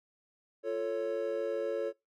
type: chord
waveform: triangle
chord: F augmented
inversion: none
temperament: equal with one note detuned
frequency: 349.2 / 442 / 554.4 Hz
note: F4 / A4 / C#5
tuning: 0 / +8 / 0 cents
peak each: -37 / -32 / -32 dBFS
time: 0.63-1.93 s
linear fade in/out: 50 ms
effects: noise-tail reverb RT60 0.2 s tail -22 dB re dry